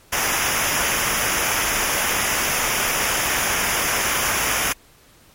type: noise with comb filter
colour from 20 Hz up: pink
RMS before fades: -21 dBFS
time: 0.12-4.73 s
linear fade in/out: 10 ms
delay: 0.24 ms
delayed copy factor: -0.75
effects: pink hiss -52 dBFS RMS until 5.34 s + MP3 64 kbps